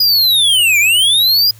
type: linear two-way sweep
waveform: square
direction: down then up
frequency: 4955 to 2281 to 4955 Hz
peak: -9 dBFS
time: 0-1.51 s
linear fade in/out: 5 ms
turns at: 0.79 s
effects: added 110 Hz sine -39 dBFS peak until 1.59 s + white hiss -46 dBFS RMS until 1.59 s